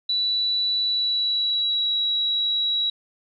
sine tone with pitch glide, 3951 to 3883 Hz, B7 to B7, 0 to -30 cents, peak -20 dBFS, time 0.09-2.9 s, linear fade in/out 5 ms, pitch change -30 cents, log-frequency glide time 0.83-1.94 s, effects none

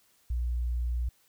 sine tone, 60.1 Hz, B1, 46 cents flat, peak -26 dBFS, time 0.3-1.09 s, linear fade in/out 5 ms, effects tanh soft clip ceiling -23 dBFS + white hiss -66 dBFS RMS until 1.28 s

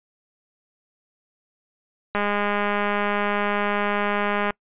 click train, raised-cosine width 0.5 ms, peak -9 dBFS, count 484, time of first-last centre 2.15-4.506 s, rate 205 Hz, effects noise-tail reverb RT60 0.1 s tail -26 dB re dry + resampled to 8000 Hz

